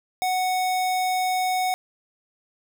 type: tone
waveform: square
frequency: 740 Hz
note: F#5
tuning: in tune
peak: -22 dBFS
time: 0.22-1.74 s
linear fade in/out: 0 ms
effects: none